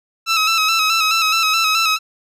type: tone with vibrato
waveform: 15% pulse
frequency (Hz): 1303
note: E6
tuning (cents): -20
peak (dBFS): -7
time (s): 0.26-1.99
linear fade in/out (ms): 50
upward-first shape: square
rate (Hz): 4.7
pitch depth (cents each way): 39
effects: low-pass 10000 Hz 12 dB/octave